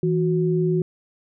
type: tone pair together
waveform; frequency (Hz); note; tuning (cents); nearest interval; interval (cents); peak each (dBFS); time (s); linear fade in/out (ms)
sine; 163.3 / 366.6; E3 / F#4; -16 / -16; octave + major second; 1400; -20 / -21; 0.03-0.82; 2
effects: none